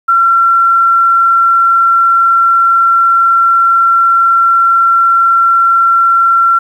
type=tone; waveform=sine; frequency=1361 Hz; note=F6; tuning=45 cents flat; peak=-5 dBFS; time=0.08-6.59 s; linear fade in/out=10 ms; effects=7-bit